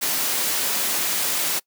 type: noise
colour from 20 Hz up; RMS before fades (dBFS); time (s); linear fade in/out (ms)
white; -23; 0.01-1.6; 20
effects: noise-tail reverb RT60 0.1 s tail -24 dB re dry + high-pass 200 Hz 12 dB/octave